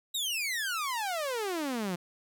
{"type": "exponential sweep", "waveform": "sawtooth", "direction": "down", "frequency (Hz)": [3884, 169.3], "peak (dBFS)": -27, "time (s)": [0.14, 1.96], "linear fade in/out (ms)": 10, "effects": []}